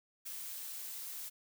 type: noise with ADSR envelope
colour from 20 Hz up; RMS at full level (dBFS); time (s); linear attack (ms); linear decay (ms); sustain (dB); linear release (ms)
blue; -42; 0.25-1.3; 18; 11; -2; 21
effects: none